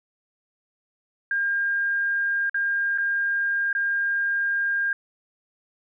sine tone with dropouts, 1608 Hz, G6, 44 cents sharp, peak -21 dBFS, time 1.31-4.93 s, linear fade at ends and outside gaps 2 ms, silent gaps 2.496-2.544 / 2.977-2.983 / 3.729-3.75 s, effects none

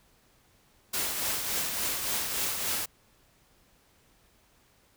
white noise with tremolo, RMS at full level -29 dBFS, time 0.93-2.86 s, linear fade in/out 10 ms, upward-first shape triangle, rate 3.5 Hz, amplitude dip 45%, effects pink hiss -64 dBFS RMS until 4.96 s

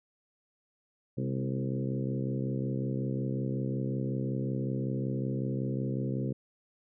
harmonic tone with a mistuned harmonic, 65.41 Hz, C2, in tune, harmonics 2 / 3 / 4 / 5 / 6 / 7 / 8, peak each -32 / -36 / -38 / -40 / -42 / -43 / -44 dBFS, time 1.17-6.33 s, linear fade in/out 10 ms, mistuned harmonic 3, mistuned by +49 cents, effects none

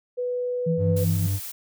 sine tone with pitch glide, 493.9 to 497.6 Hz, B4 to B4, 0 to +13 cents, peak -24 dBFS, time 0.17-1.05 s, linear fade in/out 20 ms, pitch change +13 cents, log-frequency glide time 0.74-0.94 s
sine tone with tremolo, 165.3 Hz, E3, 5 cents sharp, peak -20 dBFS, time 0.66-1.27 s, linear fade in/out 10 ms, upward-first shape triangle, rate 5.2 Hz, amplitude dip 70%
triangle tone with vibrato, 98 Hz, G2, in tune, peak -20 dBFS, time 0.77-1.4 s, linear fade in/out 50 ms, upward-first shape triangle, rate 3.3 Hz, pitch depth 14 cents each way
blue noise, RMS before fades -35 dBFS, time 0.96-1.52 s, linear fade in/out 10 ms
effects none

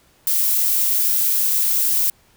violet noise, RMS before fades -18 dBFS, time 0.27-2.1 s, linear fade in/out 2 ms, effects pink hiss -56 dBFS RMS until 2.36 s

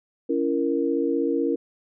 sine chord, A# diminished, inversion first, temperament just, 279.7 / 335.6 / 466.2 Hz, C#4 / E4 / A#4, +16 / +31 / 0 cents, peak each -25 dBFS, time 0.29-1.56 s, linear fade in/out 10 ms, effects none

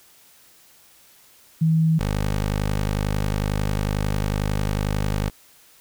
sine / 15% pulse tone pair in turn, 160.7 / 51.09 Hz, E3 / G#1, -44 / -28 cents, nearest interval octave + minor sixth, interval 1984 cents, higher first, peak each -15 dBFS, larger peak neither, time 1.61-1.99 / 1.99-5.3 s, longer second, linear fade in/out 10 ms, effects white hiss -53 dBFS RMS until 5.8 s

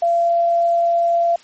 sine tone, 683 Hz, F5, 39 cents flat, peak -13 dBFS, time 0.02-1.36 s, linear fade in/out 5 ms, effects white hiss -47 dBFS RMS until 1.43 s + MP3 32 kbps

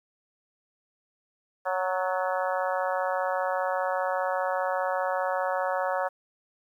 harmonic tone with a mistuned harmonic, 185 Hz, F#3, in tune, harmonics 3 / 4 / 5 / 6 / 7 / 8 / 9, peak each -29 / -31 / -33 / -35 / -36 / -37 / -38 dBFS, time 1.65-6.09 s, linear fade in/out 20 ms, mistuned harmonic 9, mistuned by +43 cents, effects 10-bit

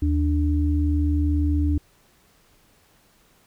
sine tone pair together, 77.64 / 293.7 Hz, D#2 / D4, -3 / 0 cents, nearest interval octave + major seventh, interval 2303 cents, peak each -19 / -24 dBFS, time 0.02-1.78 s, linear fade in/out 5 ms, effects pink hiss -59 dBFS RMS until 3.46 s

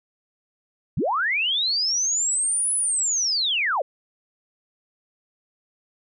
sine linear two-way sweep, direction up then down, 82.41 to 10240 to 476.7 Hz, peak -20 dBFS, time 0.97-3.82 s, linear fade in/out 5 ms, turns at 2.74 s, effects none

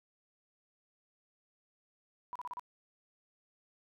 sine tone bursts, 987 Hz, B5, 1 cent flat, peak -38 dBFS, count 5, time 2.33-2.595 s, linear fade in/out 0 ms, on 25 ms, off 35 ms, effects none

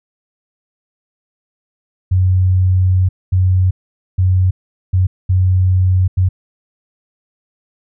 sine tone bursts at uneven times, 92.5 Hz, F#2, in tune, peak -9 dBFS, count 6, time 2.11-3.09 / 3.32-3.71 / 4.18-4.51 / 4.93-5.07 / 5.29-6.08 / 6.17-6.29 s, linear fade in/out 10 ms, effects none

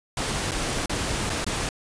pink noise with dropouts, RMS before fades -27 dBFS, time 0.17-1.69 s, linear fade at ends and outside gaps 2 ms, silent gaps 0.511-0.517 / 0.859-0.895 / 1.296-1.3 / 1.445-1.465 s, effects resampled to 22050 Hz

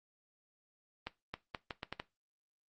accelerating click train, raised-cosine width 0.3 ms, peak -22 dBFS, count 7, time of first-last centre 1.07-1.999 s, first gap 270 ms, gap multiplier 0.77, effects noise-tail reverb RT60 0.2 s tail -17 dB re dry + Opus 24 kbps

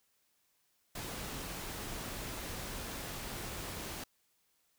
pink noise, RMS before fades -42 dBFS, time 0.95-4.04 s, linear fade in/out 5 ms, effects white hiss -75 dBFS RMS until 4.78 s

